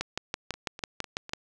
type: two click trains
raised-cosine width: 0.2 ms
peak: -24 / -12 dBFS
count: 4 / 9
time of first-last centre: 0.54-1.294 / 0.01-1.335 s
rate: 3.98 / 6.04 Hz
effects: none